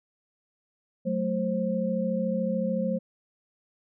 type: tone cluster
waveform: sine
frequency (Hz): 185.7 / 219.4 / 528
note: F#3 / A3 / C5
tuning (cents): +7 / -5 / +16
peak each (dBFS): -29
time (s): 1.05-2.99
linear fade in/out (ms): 20
effects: none